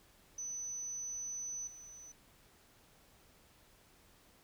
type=tone with level steps; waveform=sine; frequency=6000 Hz; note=F#8; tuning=23 cents sharp; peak=-39 / -50 dBFS; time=0.38-2.12 s; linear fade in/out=5 ms; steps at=1.67 s; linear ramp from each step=5 ms; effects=pink hiss -65 dBFS RMS until 4.43 s